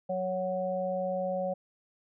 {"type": "harmonic tone", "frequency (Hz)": 185, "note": "F#3", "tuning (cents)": 0, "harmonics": [1, 3, 4], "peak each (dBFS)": [-37, -30, -36], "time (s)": [0.09, 1.54], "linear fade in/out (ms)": 10, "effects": []}